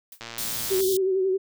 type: noise with exponential decay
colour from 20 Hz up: blue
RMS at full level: -39 dBFS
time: 0.12-0.24 s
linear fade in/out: 2 ms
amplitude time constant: 25 ms
type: click train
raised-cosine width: 0.2 ms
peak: -19 dBFS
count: 70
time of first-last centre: 0.21-0.805 s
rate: 116 Hz
type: band-stop noise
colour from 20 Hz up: white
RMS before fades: -30 dBFS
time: 0.38-0.97 s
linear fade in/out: 2 ms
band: 290 to 3100 Hz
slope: 96 dB/octave
type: tone with vibrato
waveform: sine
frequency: 379.5 Hz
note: F#4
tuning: 44 cents sharp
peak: -20 dBFS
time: 0.7-1.38 s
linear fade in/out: 20 ms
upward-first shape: sine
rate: 11 Hz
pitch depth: 43 cents each way
effects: none